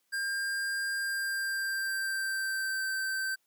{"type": "tone with pitch glide", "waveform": "square", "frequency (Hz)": [1600, 1552.7], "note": ["G6", "G6"], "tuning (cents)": [35, -17], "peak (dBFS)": -31, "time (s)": [0.12, 3.36], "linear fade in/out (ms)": 20, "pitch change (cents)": -52, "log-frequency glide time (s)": [0.95, 2.84], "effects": ["white hiss -75 dBFS RMS until 3.46 s", "high-pass 150 Hz 12 dB/octave"]}